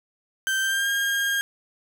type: tone with pitch glide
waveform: 35% pulse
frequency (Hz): 1559 to 1616.8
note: G6 to G#6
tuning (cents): -10 to -47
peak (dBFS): -20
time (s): 0.47-1.41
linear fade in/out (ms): 0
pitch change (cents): +63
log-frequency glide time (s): 0.61-0.89
effects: none